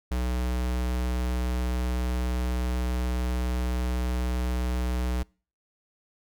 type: tone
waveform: square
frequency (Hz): 61.74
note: B1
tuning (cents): 0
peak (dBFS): -26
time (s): 0.11-5.23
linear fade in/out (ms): 5
effects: noise-tail reverb RT60 0.4 s tail -26 dB re dry